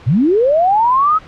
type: linear sweep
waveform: sine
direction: up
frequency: 98.3 to 1300 Hz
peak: -9 dBFS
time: 0.06-1.19 s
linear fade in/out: 20 ms
effects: pink hiss -39 dBFS RMS until 1.27 s + low-pass 3000 Hz 12 dB/octave